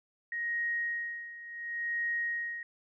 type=tone with tremolo; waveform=sine; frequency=1878 Hz; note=A#6; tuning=12 cents sharp; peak=-29 dBFS; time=0.32-2.63 s; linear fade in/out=2 ms; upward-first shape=sine; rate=0.7 Hz; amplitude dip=80%; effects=none